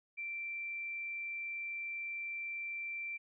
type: tone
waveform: sine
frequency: 2349 Hz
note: D7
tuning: in tune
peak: -38 dBFS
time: 0.17-3.18 s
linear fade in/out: 20 ms
effects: none